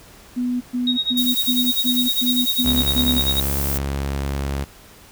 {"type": "tone bursts", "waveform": "sine", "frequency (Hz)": 246.9, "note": "B3", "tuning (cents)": 0, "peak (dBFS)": -19, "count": 8, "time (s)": [0.36, 3.2], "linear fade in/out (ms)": 20, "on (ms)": 250, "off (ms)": 120}
{"type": "tone with tremolo", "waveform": "sine", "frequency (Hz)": 3767, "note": "A#7", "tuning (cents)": 17, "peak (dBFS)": -16, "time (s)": [0.87, 3.4], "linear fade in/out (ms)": 2, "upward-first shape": "sine", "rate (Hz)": 10, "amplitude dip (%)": 90}
{"type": "noise", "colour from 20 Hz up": "violet", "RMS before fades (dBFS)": -25, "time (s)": [1.17, 3.78], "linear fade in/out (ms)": 5}
{"type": "tone", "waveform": "sawtooth", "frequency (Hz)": 69.3, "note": "C#2", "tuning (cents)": 0, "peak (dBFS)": -18, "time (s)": [2.64, 4.65], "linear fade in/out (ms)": 20}
{"effects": ["pink hiss -46 dBFS RMS until 5.11 s"]}